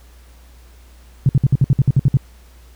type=tone bursts; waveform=sine; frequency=134 Hz; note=C3; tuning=42 cents sharp; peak=-8 dBFS; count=11; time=1.26-2.171 s; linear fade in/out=2 ms; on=31 ms; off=57 ms; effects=added 60 Hz sine -42 dBFS peak until 2.75 s + pink hiss -52 dBFS RMS until 2.75 s